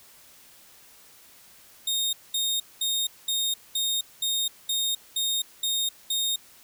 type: tone bursts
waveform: sawtooth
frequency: 3700 Hz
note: A#7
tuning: 14 cents flat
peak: -21 dBFS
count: 10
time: 1.87-6.36 s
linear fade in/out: 5 ms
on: 260 ms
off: 210 ms
effects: white hiss -53 dBFS RMS until 6.63 s